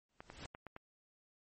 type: noise with exponential growth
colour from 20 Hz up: pink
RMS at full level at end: -45 dBFS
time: 0.09-0.46 s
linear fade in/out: 2 ms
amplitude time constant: 80 ms
type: clicks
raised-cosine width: 0.5 ms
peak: -32 dBFS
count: 5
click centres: 0.205 / 0.301 / 0.549 / 0.667 / 0.764 s
effects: MP3 32 kbps